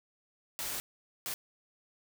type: noise bursts at uneven times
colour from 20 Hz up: white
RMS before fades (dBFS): -37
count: 2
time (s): 0.59-0.8 / 1.26-1.34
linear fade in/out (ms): 0
effects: none